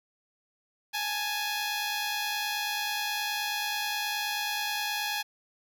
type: tone pair together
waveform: 10% pulse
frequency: 830.6 / 880 Hz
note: G#5 / A5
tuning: 0 / 0 cents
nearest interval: minor second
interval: 100 cents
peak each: -22 / -28 dBFS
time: 0.93-5.23 s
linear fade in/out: 20 ms
effects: none